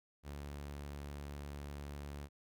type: tone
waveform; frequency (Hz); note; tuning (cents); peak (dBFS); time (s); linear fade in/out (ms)
sawtooth; 71.8; D2; -39; -40; 0.23-2.29; 50
effects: none